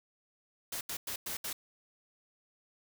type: noise bursts at uneven times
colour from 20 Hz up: white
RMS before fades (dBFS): -38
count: 5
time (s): 0.72-0.81 / 0.89-0.97 / 1.07-1.16 / 1.26-1.37 / 1.44-1.53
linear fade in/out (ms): 5
effects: none